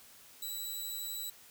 10% pulse tone, 3939 Hz, B7, 5 cents flat, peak -30 dBFS, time 0.42-1.3 s, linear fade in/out 5 ms, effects white hiss -57 dBFS RMS until 1.5 s

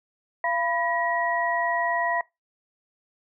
sine tone cluster, 684 / 989 / 1908 Hz, F5 / B5 / A#6, -36 / +2 / +40 cents, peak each -27 dBFS, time 0.44-2.21 s, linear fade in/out 2 ms, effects noise-tail reverb RT60 0.2 s tail -22 dB re dry

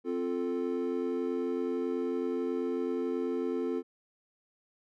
triangle chord, F major, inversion second, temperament equal, 261.6 / 349.2 / 440 Hz, C4 / F4 / A4, 0 / 0 / 0 cents, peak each -32 dBFS, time 0.04-3.83 s, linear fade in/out 50 ms, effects none

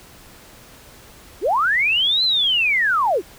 sine linear two-way sweep, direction up then down, 290 to 4140 to 290 Hz, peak -15 dBFS, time 1.41-3.22 s, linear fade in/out 50 ms, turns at 2.24 s, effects pink hiss -45 dBFS RMS until 3.38 s

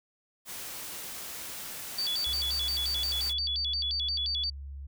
white noise, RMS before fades -40 dBFS, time 0.45-3.34 s, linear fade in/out 50 ms
sine tone with vibrato, 3959 Hz, B7, 3 cents sharp, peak -28 dBFS, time 1.98-4.5 s, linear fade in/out 5 ms, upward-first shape square, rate 5.7 Hz, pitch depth 260 cents each way
sine tone with pitch glide, 70.2 to 69.39 Hz, C#2 to C#2, +22 to +2 cents, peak -38 dBFS, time 2.26-4.87 s, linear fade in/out 10 ms, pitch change -20 cents, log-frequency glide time 2.58-3.28 s
effects none

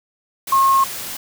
sine tone in noise, 1079 Hz, C#6, 47 cents flat, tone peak -11 dBFS, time 0.52-0.84 s, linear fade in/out 5 ms, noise white, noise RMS -29 dBFS, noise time 0.47-1.17 s, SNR +15 dB, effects none

